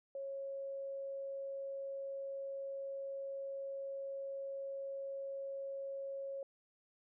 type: tone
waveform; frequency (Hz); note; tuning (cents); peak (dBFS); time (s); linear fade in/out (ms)
sine; 548; C#5; -20; -40; 0.15-6.43; 2
effects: none